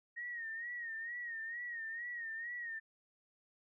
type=tone with vibrato; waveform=sine; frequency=1864.7 Hz; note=A#6; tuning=in tune; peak=-40 dBFS; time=0.16-2.8 s; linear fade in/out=20 ms; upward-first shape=sine; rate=2.2 Hz; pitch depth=75 cents each way; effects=none